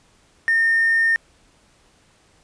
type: tone with hard clipping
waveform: sine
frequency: 1822 Hz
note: A#6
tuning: 40 cents flat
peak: -15 dBFS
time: 0.48-1.16 s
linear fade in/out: 0 ms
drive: 1 dB
effects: pink hiss -57 dBFS RMS until 2.43 s + resampled to 22050 Hz